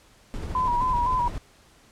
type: noise with tremolo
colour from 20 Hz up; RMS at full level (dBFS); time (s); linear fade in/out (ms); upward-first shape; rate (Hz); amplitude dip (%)
brown; -30; 0.34-1.38; 0; sine; 13; 30
type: tone with vibrato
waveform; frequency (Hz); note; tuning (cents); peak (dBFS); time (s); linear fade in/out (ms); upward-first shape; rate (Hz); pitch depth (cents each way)
sine; 987.8; B5; 0; -21; 0.55-1.28; 2; square; 3.9; 47
effects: pink hiss -56 dBFS RMS until 1.91 s + low-pass 10000 Hz 12 dB/octave